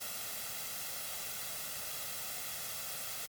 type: noise with comb filter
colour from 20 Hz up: white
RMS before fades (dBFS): -41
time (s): 0-3.27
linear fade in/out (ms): 20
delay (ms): 1.5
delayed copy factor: +0.6
effects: high-pass 80 Hz 12 dB/octave + Opus 48 kbps